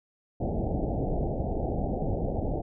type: low-pass noise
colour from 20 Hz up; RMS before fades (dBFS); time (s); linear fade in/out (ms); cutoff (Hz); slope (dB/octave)
pink; -29; 0.4-2.62; 10; 800; 96
effects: none